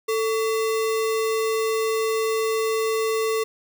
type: tone with sample-and-hold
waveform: sine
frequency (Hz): 442.9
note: A4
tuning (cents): +11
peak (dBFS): -20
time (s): 0.08-3.44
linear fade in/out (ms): 10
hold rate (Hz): 1575
effects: none